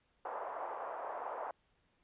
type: band-pass noise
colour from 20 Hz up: white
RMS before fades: -42 dBFS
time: 0.25-1.51 s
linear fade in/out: 2 ms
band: 540 to 1000 Hz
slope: 24 dB/octave
effects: pink hiss -75 dBFS RMS until 2.03 s + resampled to 8000 Hz